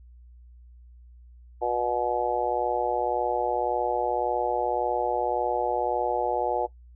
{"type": "harmonic tone", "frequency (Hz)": 121.8, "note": "B2", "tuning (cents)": -24, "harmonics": [3, 4, 5, 6, 7], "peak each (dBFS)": [-32, -29, -31, -29, -29], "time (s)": [1.61, 6.67], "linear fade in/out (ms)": 20, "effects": ["noise-tail reverb RT60 0.1 s tail -18 dB re dry", "added 60 Hz sine -47 dBFS peak until 6.95 s"]}